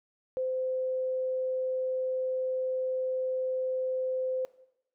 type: tone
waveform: sine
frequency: 516 Hz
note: C5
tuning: 24 cents flat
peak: -28 dBFS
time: 0.37-4.45 s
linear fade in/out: 0 ms
effects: noise-tail reverb RT60 0.8 s tail -18 dB re dry